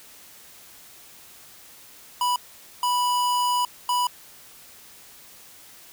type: tone bursts at uneven times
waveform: square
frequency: 984 Hz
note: B5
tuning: 7 cents flat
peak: -21 dBFS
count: 3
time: 2.21-2.36 / 2.83-3.65 / 3.89-4.07 s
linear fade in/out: 2 ms
effects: white hiss -48 dBFS RMS until 5.92 s